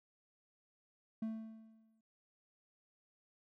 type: tone with exponential decay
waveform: triangle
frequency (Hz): 221.7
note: A3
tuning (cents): +13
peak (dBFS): -33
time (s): 1.22-2.01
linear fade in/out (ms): 5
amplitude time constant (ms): 170
effects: none